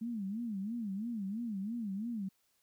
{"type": "tone with vibrato", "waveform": "sine", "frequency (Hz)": 214.1, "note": "A3", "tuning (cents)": -47, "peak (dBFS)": -35, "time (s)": [0.01, 2.29], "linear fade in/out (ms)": 10, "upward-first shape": "sine", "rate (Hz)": 3, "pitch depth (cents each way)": 200, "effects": ["white hiss -75 dBFS RMS until 2.62 s"]}